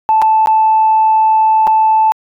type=tone with dropouts; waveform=sine; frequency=876 Hz; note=A5; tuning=8 cents flat; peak=-6 dBFS; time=0.09-2.12 s; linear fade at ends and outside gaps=0 ms; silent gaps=0.217-0.222 / 0.46-0.472 / 1.67-1.675 s; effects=tanh soft clip ceiling -2 dBFS